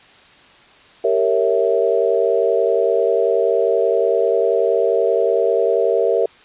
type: chord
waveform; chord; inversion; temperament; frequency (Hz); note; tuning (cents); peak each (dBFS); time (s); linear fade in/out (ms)
sine; G diminished seventh; none; equal with one note detuned; 392 / 462.4 / 554.4 / 659.3; G4 / Bb4 / Db5 / Fb5; 0 / -14 / 0 / 0; -20 / -17 / -21 / -20; 1.04-6.26; 5
effects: white hiss -47 dBFS RMS until 6.44 s + resampled to 8000 Hz